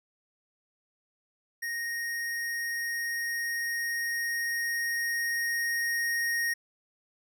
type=tone with level ramp; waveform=square; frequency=1864.7 Hz; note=A#6; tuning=in tune; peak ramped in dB=-32 to -27 dBFS; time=1.62-6.54 s; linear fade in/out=10 ms; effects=none